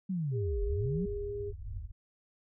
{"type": "linear two-way sweep", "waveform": "sine", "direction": "down then up", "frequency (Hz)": [196, 41.34, 196], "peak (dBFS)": -30, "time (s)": [0.09, 1.06], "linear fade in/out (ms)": 10, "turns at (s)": 0.63}
{"type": "tone with pitch glide", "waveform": "sine", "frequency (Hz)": [402.6, 407.7], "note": ["G4", "G#4"], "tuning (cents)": [46, -32], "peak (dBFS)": -35, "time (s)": [0.31, 1.53], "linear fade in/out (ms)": 50, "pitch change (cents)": 22, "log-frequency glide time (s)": [0.46, 0.73]}
{"type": "low-pass noise", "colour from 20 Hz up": "pink", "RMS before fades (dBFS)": -41, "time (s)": [0.62, 1.92], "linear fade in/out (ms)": 10, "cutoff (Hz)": 110, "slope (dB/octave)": 96}
{"effects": []}